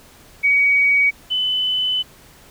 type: tone pair in turn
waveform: sine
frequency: 2258 / 3014 Hz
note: C#7 / F#7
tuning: +31 / +31 cents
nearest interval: perfect fourth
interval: 500 cents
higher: second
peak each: -12 / -17 dBFS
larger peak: first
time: 0.43-1.11 / 1.3-2.03 s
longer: second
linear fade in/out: 20 ms
effects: pink hiss -47 dBFS RMS until 2.5 s